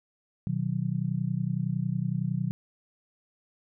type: chord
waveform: sine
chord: B major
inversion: none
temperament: just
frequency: 123.47 / 154.34 / 185.21 Hz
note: B2 / D#3 / F#3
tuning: 0 / -14 / +2 cents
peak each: -31 / -30 / -31 dBFS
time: 0.47-2.51 s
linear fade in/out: 0 ms
effects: none